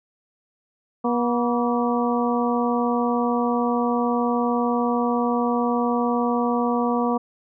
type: harmonic tone with a mistuned harmonic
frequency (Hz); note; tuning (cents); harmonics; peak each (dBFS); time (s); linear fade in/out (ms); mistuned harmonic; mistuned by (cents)
240.6; B3; -45; 1 / 2 / 3 / 4 / 5; -22 / -25 / -27 / -28 / -29; 1.04-7.18; 10; 5; -72
effects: none